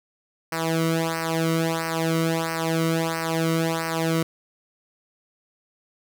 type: tone with flanger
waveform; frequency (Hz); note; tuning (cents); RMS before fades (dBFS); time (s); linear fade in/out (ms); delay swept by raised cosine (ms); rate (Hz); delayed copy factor
sawtooth; 163.5; E3; -14; -24; 0.52-4.23; 5; 0.28 to 1.19; 1.5; -0.95
effects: none